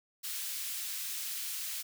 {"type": "high-pass noise", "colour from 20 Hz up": "white", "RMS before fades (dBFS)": -38, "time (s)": [0.23, 1.83], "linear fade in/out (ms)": 20, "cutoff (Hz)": 2200, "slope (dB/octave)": 12, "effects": []}